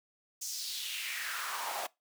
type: noise with high-pass filter sweep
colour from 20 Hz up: pink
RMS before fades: -38 dBFS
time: 0.41-1.87 s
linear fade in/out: 10 ms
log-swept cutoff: 6500 to 640 Hz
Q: 3
effects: noise-tail reverb RT60 0.2 s tail -22 dB re dry